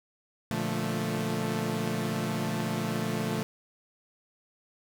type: chord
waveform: sawtooth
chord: Bb major seventh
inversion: none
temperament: equal with one note detuned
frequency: 118.24 / 146.83 / 174.61 / 220 Hz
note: Bb2 / D3 / F3 / A3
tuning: +25 / 0 / 0 / 0 cents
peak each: -32 / -32 / -30 / -28 dBFS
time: 0.51-3.43 s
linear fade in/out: 0 ms
effects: none